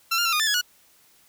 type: tone with pitch steps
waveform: 15% pulse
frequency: 1352 / 1403 / 1350 / 1226 / 1765 / 1677 / 1456 Hz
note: E6 / F6 / E6 / D#6 / A6 / G#6 / F#6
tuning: +43 / +8 / +41 / -26 / +5 / +16 / -28 cents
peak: -14 dBFS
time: 0.11-0.614 s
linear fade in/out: 10 ms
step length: 72 ms
effects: white hiss -58 dBFS RMS until 1.28 s